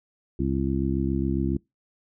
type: harmonic tone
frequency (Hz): 67.3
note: C2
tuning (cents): +49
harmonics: 1 / 2 / 3 / 4 / 5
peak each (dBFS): -29 / -29 / -29 / -29 / -29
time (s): 0.39-1.57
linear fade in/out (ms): 5
effects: noise-tail reverb RT60 0.2 s tail -25 dB re dry